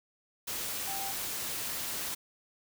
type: tone in noise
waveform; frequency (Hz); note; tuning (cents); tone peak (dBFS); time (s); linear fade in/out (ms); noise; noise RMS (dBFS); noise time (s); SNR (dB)
sine; 784; G5; 0; -39; 0.87-1.12; 10; white; -36; 0.47-2.15; -6
effects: none